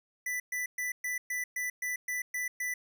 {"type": "tone bursts", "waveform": "square", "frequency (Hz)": 1985, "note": "B6", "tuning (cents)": 8, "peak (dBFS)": -32, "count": 10, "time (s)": [0.26, 2.74], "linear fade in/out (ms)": 5, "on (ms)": 140, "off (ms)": 120, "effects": []}